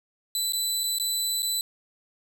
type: tone with dropouts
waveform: 20% pulse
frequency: 3992 Hz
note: B7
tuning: 18 cents sharp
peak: -19 dBFS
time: 0.35-1.61 s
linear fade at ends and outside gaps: 1 ms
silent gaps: 0.523-0.533 / 0.835-0.839 / 0.985-0.998 / 1.422-1.429 s
effects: none